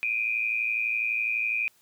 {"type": "tone pair together", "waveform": "sine", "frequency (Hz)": [2377, 2489], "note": ["D7", "D#7"], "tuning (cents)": [20, 0], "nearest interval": "minor second", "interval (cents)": 80, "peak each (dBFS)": [-28, -27], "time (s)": [0.03, 1.68], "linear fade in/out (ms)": 0, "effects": ["white hiss -63 dBFS RMS until 1.81 s"]}